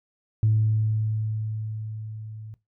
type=tone with level ramp; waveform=sine; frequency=108.8 Hz; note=A2; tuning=19 cents flat; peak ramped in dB=-16 to -37 dBFS; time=0.43-2.54 s; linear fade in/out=0 ms; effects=noise-tail reverb RT60 0.2 s tail -18 dB re dry + tanh soft clip ceiling -12 dBFS